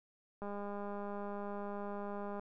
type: click train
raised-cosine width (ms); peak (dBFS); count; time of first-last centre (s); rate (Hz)
1; -30; 402; 0.42-2.395; 203
effects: none